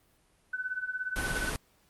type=tone with tremolo; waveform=sine; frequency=1506 Hz; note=F#6; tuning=30 cents sharp; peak=-28 dBFS; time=0.53-1.5 s; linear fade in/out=5 ms; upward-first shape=triangle; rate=17 Hz; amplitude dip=90%
type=noise; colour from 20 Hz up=pink; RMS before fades=-33 dBFS; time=1.16-1.56 s; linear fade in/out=0 ms
effects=pink hiss -67 dBFS RMS until 1.89 s + Opus 32 kbps